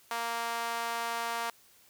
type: tone with high-pass filter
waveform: sawtooth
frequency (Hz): 232.5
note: A#3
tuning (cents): -4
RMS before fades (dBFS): -34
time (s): 0.11-1.5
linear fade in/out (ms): 2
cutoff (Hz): 900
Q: 1.8
effects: white hiss -61 dBFS RMS until 1.89 s